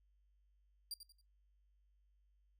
sawtooth tone with echo, 4747 Hz, D8, 18 cents sharp, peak -39 dBFS, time 0.91-0.94 s, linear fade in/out 2 ms, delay 91 ms, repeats 3, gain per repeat -10 dB, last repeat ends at 1.213 s, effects noise-tail reverb RT60 0.2 s tail -25 dB re dry + added 50 Hz sine -70 dBFS peak until 2.59 s

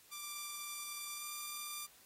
5% pulse tone with pitch glide, 1179 to 1187.9 Hz, D6 to D6, +6 to +19 cents, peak -32 dBFS, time 0.11-1.87 s, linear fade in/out 20 ms, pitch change +13 cents, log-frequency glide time 1.15-1.22 s, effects white hiss -63 dBFS RMS until 2.05 s + AAC 48 kbps

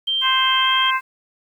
sine tone with pitch glide, 3150 to 3177 Hz, G7 to G7, +8 to +23 cents, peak -18 dBFS, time 0.07-0.91 s, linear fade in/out 10 ms, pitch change +15 cents, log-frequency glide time 0.61-0.68 s
harmonic tone, 523.3 Hz, C5, in tune, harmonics 2 / 3 / 4 / 5, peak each -19 / -23 / -25 / -27 dBFS, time 0.21-1.01 s, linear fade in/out 50 ms
effects 8-bit

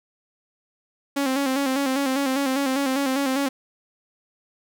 sawtooth tone with vibrato, 270.7 Hz, C#4, 41 cents flat, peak -17 dBFS, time 1.16-3.49 s, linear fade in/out 10 ms, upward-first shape square, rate 5 Hz, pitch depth 58 cents each way, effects none

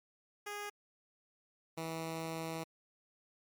10% pulse tone pair in turn, 412.1 / 162.6 Hz, G#4 / E3, -13 / -23 cents, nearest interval octave + major third, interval 1610 cents, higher first, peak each -32 / -30 dBFS, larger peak second, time 0.46-0.7 / 1.77-2.64 s, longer second, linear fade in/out 10 ms, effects MP3 96 kbps

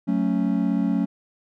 triangle chord, F# minor, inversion none, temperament just, 185 / 222 / 277.5 Hz, F#3 / A3 / C#4, 0 / +16 / +2 cents, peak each -22 dBFS, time 0.07-1.06 s, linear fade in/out 20 ms, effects none

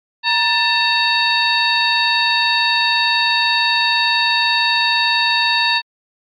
sine tone cluster, 940 / 1769 / 2687 / 3749 / 4513 Hz, A#5 / A6 / E7 / A#7 / C#8, +14 / +9 / +33 / +9 / +30 cents, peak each -19 dBFS, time 0.23-5.82 s, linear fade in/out 50 ms, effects tanh soft clip ceiling -2 dBFS + MP3 96 kbps

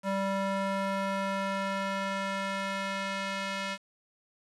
square tone with band-pass filter sweep, 195.2 Hz, G3, 7 cents flat, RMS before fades -32 dBFS, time 0.03-3.78 s, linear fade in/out 50 ms, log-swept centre 830 to 2400 Hz, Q 0.78, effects resampled to 24000 Hz + 8-bit

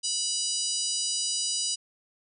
harmonic tone, 980 Hz, B5, 14 cents flat, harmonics 3 / 4 / 5 / 6 / 7 / 8 / 9, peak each -36 / -37 / -31 / -35 / -36 / -37 / -33 dBFS, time 0.03-1.76 s, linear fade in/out 20 ms, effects none

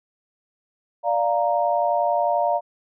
sine chord, Bb major, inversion first, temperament equal, 587.3 / 698.5 / 932.3 Hz, D5 / F5 / Bb5, 0 / 0 / 0 cents, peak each -23 / -21 / -24 dBFS, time 1.03-2.61 s, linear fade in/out 50 ms, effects none

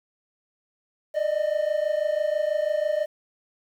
triangle tone pair together, 595 / 621.1 Hz, D5 / D#5, +22 / -3 cents, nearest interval minor second, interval 75 cents, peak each -23 dBFS, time 1.14-3.06 s, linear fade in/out 20 ms, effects 9-bit

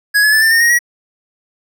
square tone with pitch steps, 1668 / 1707 / 1746.9 / 1787.7 / 1829.5 / 1872.3 / 1916 Hz, G#6 / G#6 / A6 / A6 / A#6 / A#6 / A#6, +7 / +47 / -13 / +27 / -33 / +7 / +47 cents, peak -9 dBFS, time 0.14-0.791 s, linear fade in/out 20 ms, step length 93 ms, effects none

